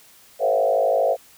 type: tone with frequency modulation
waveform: sine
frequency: 599 Hz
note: D5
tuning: 34 cents sharp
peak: -16 dBFS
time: 0.39-1.17 s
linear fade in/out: 50 ms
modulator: 52.5 Hz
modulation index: 2.3
effects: white hiss -51 dBFS RMS until 1.37 s